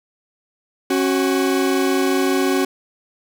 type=tone pair together; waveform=40% pulse; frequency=273.6 / 373.2 Hz; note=C#4 / F#4; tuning=-23 / +15 cents; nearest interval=perfect fourth; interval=538 cents; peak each=-18 dBFS; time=0.9-2.65 s; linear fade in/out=5 ms; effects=none